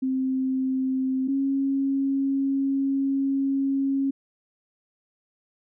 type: tone pair in turn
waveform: sine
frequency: 261.9 / 273 Hz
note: C4 / C#4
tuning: +2 / -26 cents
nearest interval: minor second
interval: 72 cents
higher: second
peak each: -22 / -21 dBFS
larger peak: second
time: 0.02-1.28 / 1.28-4.11 s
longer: second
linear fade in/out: 10 ms
effects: none